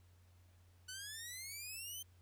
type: exponential sweep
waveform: 10% pulse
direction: up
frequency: 1480 to 3136 Hz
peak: -37 dBFS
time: 0.88-2.03 s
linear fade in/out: 10 ms
effects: added 89 Hz sine -63 dBFS peak until 2.21 s + pink hiss -74 dBFS RMS until 2.21 s